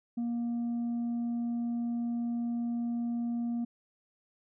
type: tone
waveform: sine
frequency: 236.3 Hz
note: A#3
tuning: 24 cents sharp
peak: -27 dBFS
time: 0.17-3.65 s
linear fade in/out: 10 ms
effects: tanh soft clip ceiling -29 dBFS